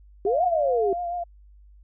sine exponential two-way sweep, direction up then down, 376.2 to 753 to 376.2 Hz, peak -20 dBFS, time 0.25-0.93 s, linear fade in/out 2 ms, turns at 0.44 s
sine tone with vibrato, 698.5 Hz, F5, in tune, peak -26 dBFS, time 0.26-1.24 s, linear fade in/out 10 ms, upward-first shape sine, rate 7 Hz, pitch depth 32 cents each way
effects added 50 Hz sine -48 dBFS peak until 1.83 s

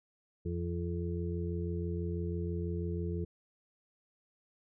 harmonic tone, 86.1 Hz, F2, 24 cents flat, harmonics 1 / 2 / 4 / 5, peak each -35 / -38 / -41 / -42 dBFS, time 0.45-3.25 s, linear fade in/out 10 ms, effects none

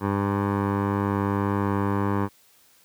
15% pulse tone with low-pass filter, 100.2 Hz, G2, 38 cents sharp, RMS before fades -24 dBFS, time 0-2.29 s, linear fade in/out 50 ms, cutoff 1200 Hz, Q 1.9, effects white hiss -58 dBFS RMS until 2.84 s + high-pass 60 Hz 12 dB/octave

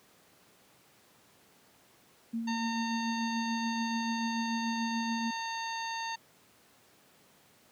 sine tone with tremolo, 229.2 Hz, A#3, 29 cents flat, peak -29 dBFS, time 2.33-5.31 s, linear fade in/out 10 ms, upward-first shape triangle, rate 6.9 Hz, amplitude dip 45%
harmonic tone, 911 Hz, A#5, 40 cents flat, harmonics 1 / 2 / 3 / 4 / 5 / 7, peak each -36 / -41 / -44 / -46 / -44 / -47 dBFS, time 2.47-6.16 s, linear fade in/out 10 ms
effects pink hiss -62 dBFS RMS until 7.71 s + high-pass 150 Hz 12 dB/octave

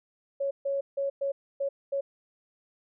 sine tone bursts at uneven times, 554.4 Hz, C#5, in tune, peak -26 dBFS, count 6, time 0.4-0.51 / 0.65-0.81 / 0.97-1.1 / 1.21-1.32 / 1.6-1.69 / 1.92-2.01 s, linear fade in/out 10 ms, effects none

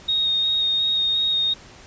sine tone with vibrato, 3725 Hz, A#7, 2 cents flat, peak -18 dBFS, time 0.08-1.54 s, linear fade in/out 10 ms, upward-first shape square, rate 2.8 Hz, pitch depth 10 cents each way, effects pink hiss -45 dBFS RMS until 1.86 s + resampled to 16000 Hz

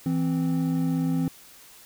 triangle tone pair together, 164.81 / 261.6 Hz, E3 / C4, 0 / 0 cents, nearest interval minor sixth, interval 800 cents, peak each -23 dBFS, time 0.06-1.28 s, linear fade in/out 2 ms, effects white hiss -50 dBFS RMS until 1.85 s

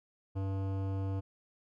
sine tone with hard clipping, 96.8 Hz, G2, 21 cents flat, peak -34 dBFS, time 0.35-1.21 s, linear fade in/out 20 ms, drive 16 dB, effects none

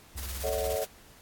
triangle tone with vibrato, 65.41 Hz, C2, in tune, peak -34 dBFS, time 0.15-0.76 s, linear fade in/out 10 ms, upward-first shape square, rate 19 Hz, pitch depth 210 cents each way
white noise with tremolo, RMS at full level -38 dBFS, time 0.17-0.86 s, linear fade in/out 10 ms, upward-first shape square, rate 17 Hz, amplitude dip 40%
sine chord, D# half-diminished seventh, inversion second, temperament equal with one note detuned, 440 / 554.4 / 634.2 / 740 Hz, A4 / C#5 / D#5 / F#5, 0 / 0 / +33 / 0 cents, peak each -34 / -32 / -33 / -38 dBFS, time 0.43-0.85 s, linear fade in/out 20 ms
effects pink hiss -55 dBFS RMS until 1.21 s + AAC 64 kbps

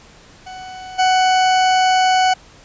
40% pulse tone with level steps, 745 Hz, F#5, 12 cents sharp, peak -30 / -11 dBFS, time 0.46-2.34 s, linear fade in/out 10 ms, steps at 0.98 s, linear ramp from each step 20 ms, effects pink hiss -45 dBFS RMS until 2.64 s + resampled to 16000 Hz

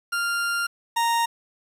40% pulse tone pair in turn, 1396 / 929.8 Hz, F6 / A#5, -1 / -5 cents, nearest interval perfect fifth, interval 704 cents, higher first, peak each -22 / -19 dBFS, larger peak second, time 0.12-0.67 / 0.96-1.26 s, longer first, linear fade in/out 10 ms, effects resampled to 32000 Hz + 8-bit

